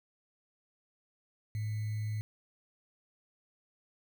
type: tone with sample-and-hold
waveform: sine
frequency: 107.3 Hz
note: A2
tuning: 43 cents flat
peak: -32 dBFS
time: 1.55-2.21 s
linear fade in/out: 0 ms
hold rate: 2100 Hz
effects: none